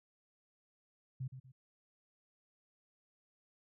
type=tone with echo; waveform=sine; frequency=130.5 Hz; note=C3; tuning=4 cents flat; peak=-37 dBFS; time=1.2-1.28 s; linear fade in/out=10 ms; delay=120 ms; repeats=2; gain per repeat=-9 dB; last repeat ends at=1.52 s; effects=none